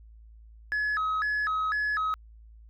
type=tone with vibrato; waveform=sine; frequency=1471 Hz; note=F#6; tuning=11 cents flat; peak=-23 dBFS; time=0.72-2.14 s; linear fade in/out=0 ms; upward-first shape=square; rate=2 Hz; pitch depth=250 cents each way; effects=tanh soft clip ceiling -24 dBFS + added 55 Hz sine -48 dBFS peak until 2.69 s